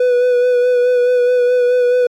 triangle tone with vibrato, 493.9 Hz, B4, in tune, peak -8 dBFS, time 0-2.07 s, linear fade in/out 5 ms, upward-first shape sine, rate 4.7 Hz, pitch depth 22 cents each way, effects AAC 64 kbps

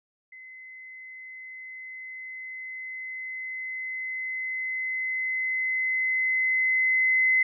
sine tone with level ramp, 2043 Hz, C7, 42 cents flat, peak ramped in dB -43 to -18 dBFS, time 0.32-7.43 s, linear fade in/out 5 ms, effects none

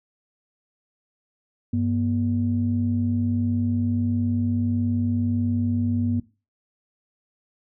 sine tone pair together, 98.3 / 239.8 Hz, G2 / A#3, +5 / +49 cents, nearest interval octave + minor third, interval 1544 cents, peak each -23 / -22 dBFS, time 1.73-6.2 s, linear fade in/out 5 ms, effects noise-tail reverb RT60 0.3 s tail -19 dB re dry + tanh soft clip ceiling -12 dBFS

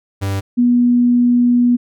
45% pulse / sine tone pair in turn, 98 / 243 Hz, G2 / B3, 0 / -28 cents, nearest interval octave + major third, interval 1572 cents, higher second, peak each -17 / -9 dBFS, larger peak second, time 0.21-0.41 / 0.57-1.77 s, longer second, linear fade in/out 20 ms, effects none

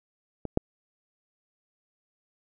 clicks, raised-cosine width 2 ms, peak -19 / -8 dBFS, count 2, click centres 0.453 / 0.574 s, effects none

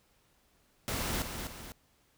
pink noise with echo, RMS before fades -34 dBFS, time 0.88-1.22 s, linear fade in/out 0 ms, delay 250 ms, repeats 2, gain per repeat -6 dB, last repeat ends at 1.72 s, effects pink hiss -69 dBFS RMS until 2.17 s

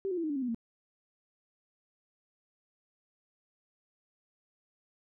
sine tone with pitch steps, 388.8 / 360.7 / 334.6 / 310.4 / 287.9 / 267.1 / 247.8 / 229.9 Hz, G4 / F#4 / E4 / D#4 / D4 / C4 / B3 / A#3, -14 / -44 / +26 / -4 / -34 / +36 / +6 / -24 cents, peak -30 dBFS, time 0.05-0.546 s, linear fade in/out 0 ms, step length 62 ms, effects none

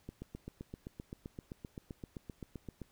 click train, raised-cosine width 3 ms, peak -30 dBFS, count 22, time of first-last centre 0.09-2.817 s, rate 7.7 Hz, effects pink hiss -69 dBFS RMS until 2.91 s

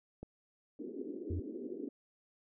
click, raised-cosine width 2 ms, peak -31 dBFS, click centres 0.23 s
pink band-pass noise, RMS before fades -43 dBFS, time 0.79-1.89 s, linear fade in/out 2 ms, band 250 to 420 Hz, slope 48 dB/octave
sine tone, 87.31 Hz, F2, in tune, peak -34 dBFS, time 1.3-1.4 s, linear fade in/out 5 ms
effects none

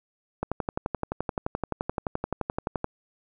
click train, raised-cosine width 1 ms, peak -13 dBFS, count 29, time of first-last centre 0.43-2.844 s, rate 11.6 Hz, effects none

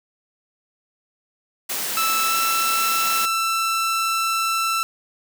white high-pass noise, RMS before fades -26 dBFS, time 1.69-3.26 s, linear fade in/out 10 ms, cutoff 200 Hz, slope 12 dB/octave
sawtooth tone with pitch glide, 1318.5 to 1333.8 Hz, E6 to E6, 0 to +20 cents, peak -16 dBFS, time 1.97-4.83 s, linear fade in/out 0 ms, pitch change +20 cents, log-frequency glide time 2.26-2.36 s
effects none

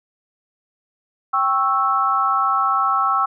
sine chord, C# diminished, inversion second, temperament equal with one note detuned, 784 / 1101.1 / 1318.5 Hz, G5 / C#6 / E6, 0 / -12 / 0 cents, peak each -23 / -20 / -18 dBFS, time 1.33-3.26 s, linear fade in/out 10 ms, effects none

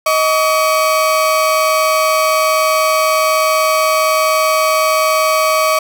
35% pulse tone pair together, 628.6 / 1136 Hz, D#5 / C#6, +18 / +42 cents, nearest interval minor seventh, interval 1024 cents, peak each -12 dBFS, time 0.06-5.79 s, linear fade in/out 5 ms, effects none

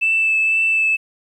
sine tone with vibrato, 2637 Hz, E7, in tune, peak -13 dBFS, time 0.01-0.97 s, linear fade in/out 20 ms, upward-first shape triangle, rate 2 Hz, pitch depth 16 cents each way, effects tanh soft clip ceiling -9 dBFS + 9-bit

